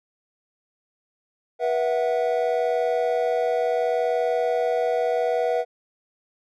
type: chord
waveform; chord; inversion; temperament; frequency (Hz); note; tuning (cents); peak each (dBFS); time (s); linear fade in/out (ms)
triangle; B suspended fourth; none; equal with one note detuned; 485.1 / 659.3 / 740; B4 / E5 / F#5; -31 / 0 / 0; -21 / -23 / -25; 1.59-5.65; 50
effects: none